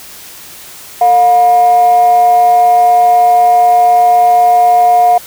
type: tone with frequency modulation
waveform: sine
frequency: 714 Hz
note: F5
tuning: 38 cents sharp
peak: -3 dBFS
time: 1.01-5.18 s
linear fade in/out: 5 ms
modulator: 260 Hz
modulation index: 0.27
effects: tanh soft clip ceiling 0 dBFS + white hiss -32 dBFS RMS until 5.26 s